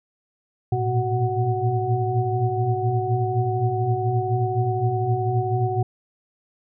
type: tone cluster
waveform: sine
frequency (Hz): 110.7 / 118.2 / 122.3 / 372.8 / 741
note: A2 / A#2 / B2 / F#4 / F#5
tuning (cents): +11 / +24 / -16 / +13 / +2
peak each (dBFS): -26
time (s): 0.72-5.83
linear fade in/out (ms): 5
effects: none